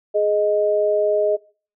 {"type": "tone pair together", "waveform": "sine", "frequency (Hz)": [418.3, 622.3], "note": ["G#4", "D#5"], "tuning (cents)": [12, 0], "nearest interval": "perfect fifth", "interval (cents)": 688, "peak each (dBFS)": [-19, -17], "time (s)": [0.14, 1.37], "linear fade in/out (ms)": 20, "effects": ["noise-tail reverb RT60 0.4 s tail -22 dB re dry"]}